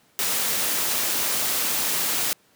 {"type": "noise", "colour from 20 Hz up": "white", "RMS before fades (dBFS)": -24, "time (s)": [0.19, 2.33], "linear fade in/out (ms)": 0, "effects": ["pink hiss -60 dBFS RMS until 2.55 s", "high-pass 150 Hz 12 dB/octave"]}